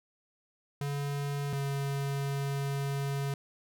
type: tone pair in turn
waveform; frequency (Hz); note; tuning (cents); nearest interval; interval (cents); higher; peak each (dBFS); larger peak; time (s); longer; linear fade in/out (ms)
square; 142.2 / 139.43; C#3 / C#3; +45 / +10; unison; 35; first; -32 / -31; second; 0.81-1.53 / 1.53-3.34; second; 2
effects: none